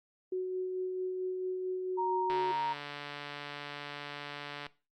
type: tone with tremolo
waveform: sine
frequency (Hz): 370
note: F#4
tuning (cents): 0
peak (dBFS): -30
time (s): 0.32-2.52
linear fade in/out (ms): 5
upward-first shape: sine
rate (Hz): 4.5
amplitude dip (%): 25
type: tone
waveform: sine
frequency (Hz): 934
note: A#5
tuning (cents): +3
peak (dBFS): -30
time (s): 1.97-2.74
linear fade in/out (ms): 20
type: click train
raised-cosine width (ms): 0.3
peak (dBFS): -25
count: 344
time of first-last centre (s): 2.3-4.666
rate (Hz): 145
effects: noise-tail reverb RT60 0.3 s tail -18 dB re dry + Opus 48 kbps